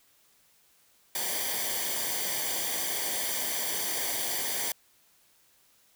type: noise with comb filter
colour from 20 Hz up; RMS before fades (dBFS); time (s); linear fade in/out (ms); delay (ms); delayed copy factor
white; -31; 1.15-4.72; 2; 0.75; -0.7
effects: white hiss -64 dBFS RMS until 5.95 s